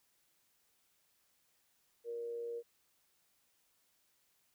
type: tone with amplitude modulation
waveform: sine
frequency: 470.4 Hz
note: A#4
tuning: 16 cents sharp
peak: -37 dBFS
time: 2.04-2.63 s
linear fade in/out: 50 ms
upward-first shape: sine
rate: 116 Hz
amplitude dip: 35%
effects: white hiss -75 dBFS RMS until 4.54 s